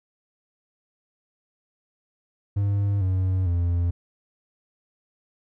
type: tone with pitch steps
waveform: triangle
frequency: 100.6 / 93.32 / 86.57 Hz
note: G2 / F#2 / F2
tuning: +45 / +15 / -15 cents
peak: -18 dBFS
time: 2.56-3.91 s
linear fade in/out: 10 ms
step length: 450 ms
effects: none